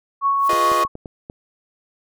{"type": "tone with tremolo", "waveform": "sine", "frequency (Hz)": 1108.7, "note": "C#6", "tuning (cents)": 0, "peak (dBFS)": -14, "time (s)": [0.21, 0.88], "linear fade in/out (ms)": 50, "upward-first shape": "sine", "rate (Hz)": 4.9, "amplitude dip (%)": 25}
{"type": "noise with exponential growth", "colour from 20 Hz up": "blue", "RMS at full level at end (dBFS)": -34, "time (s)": [0.33, 0.48], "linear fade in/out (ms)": 1, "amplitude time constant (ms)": 31}
{"type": "chord", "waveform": "sawtooth", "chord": "F half-diminished seventh", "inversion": "none", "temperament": "equal", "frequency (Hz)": [349.2, 415.3, 493.9, 622.3], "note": ["F4", "Ab4", "Cb5", "Eb5"], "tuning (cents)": [0, 0, 0, 0], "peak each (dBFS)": [-22, -25, -24, -20], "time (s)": [0.49, 0.84], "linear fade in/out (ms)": 5}
{"type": "clicks", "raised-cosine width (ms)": 2, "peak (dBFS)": -20, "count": 6, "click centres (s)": [0.532, 0.717, 0.85, 0.954, 1.058, 1.299]}
{"effects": []}